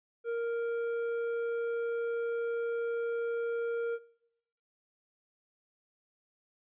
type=tone with hard clipping; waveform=sine; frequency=466.2 Hz; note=A#4; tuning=in tune; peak=-32 dBFS; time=0.24-3.99 s; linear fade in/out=50 ms; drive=6 dB; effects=noise-tail reverb RT60 0.8 s tail -20 dB re dry + resampled to 8000 Hz